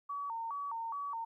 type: tone with vibrato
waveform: sine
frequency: 1019 Hz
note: C6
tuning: 46 cents flat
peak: -36 dBFS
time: 0.09-1.25 s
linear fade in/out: 10 ms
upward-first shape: square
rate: 2.4 Hz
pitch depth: 190 cents each way
effects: 13-bit